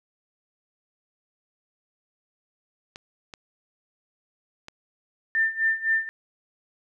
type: clicks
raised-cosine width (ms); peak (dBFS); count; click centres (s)
0.2; -22; 3; 2.959 / 3.338 / 4.684
type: tone with tremolo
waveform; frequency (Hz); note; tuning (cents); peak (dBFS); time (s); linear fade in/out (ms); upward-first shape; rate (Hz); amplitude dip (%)
sine; 1792; A6; +31; -18; 5.35-6.09; 0; sine; 3.9; 85
effects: none